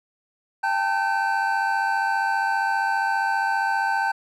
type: tone cluster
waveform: triangle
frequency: 794 / 889 / 1538 Hz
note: G5 / A5 / G6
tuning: +22 / +18 / -33 cents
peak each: -23 dBFS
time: 0.63-4.12 s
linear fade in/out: 10 ms
effects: none